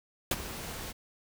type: noise with ADSR envelope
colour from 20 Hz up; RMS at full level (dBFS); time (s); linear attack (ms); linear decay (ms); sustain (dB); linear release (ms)
pink; -25; 0.31-0.93; 5; 32; -15; 26
effects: none